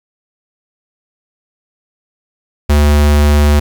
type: tone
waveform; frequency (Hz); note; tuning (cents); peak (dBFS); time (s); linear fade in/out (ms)
square; 73.6; D2; +4; -7; 2.69-3.6; 10
effects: 7-bit